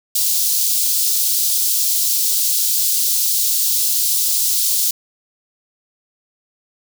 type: high-pass noise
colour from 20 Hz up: white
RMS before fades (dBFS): -17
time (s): 0.15-4.91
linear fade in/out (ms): 5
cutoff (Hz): 4000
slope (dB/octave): 24
effects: none